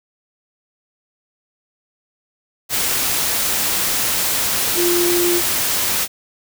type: tone in noise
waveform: sine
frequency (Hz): 349.2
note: F4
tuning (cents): 0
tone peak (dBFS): -16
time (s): 4.75-5.42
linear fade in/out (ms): 50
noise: white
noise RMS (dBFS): -19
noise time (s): 2.69-6.08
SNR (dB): 0
effects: none